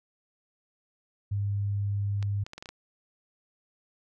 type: tone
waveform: sine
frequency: 101 Hz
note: G#2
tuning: 48 cents flat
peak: -26 dBFS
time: 1.31-2.44 s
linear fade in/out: 10 ms
type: clicks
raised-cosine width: 0.2 ms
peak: -24 dBFS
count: 7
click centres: 2.227 / 2.465 / 2.534 / 2.58 / 2.625 / 2.658 / 2.69 s
effects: none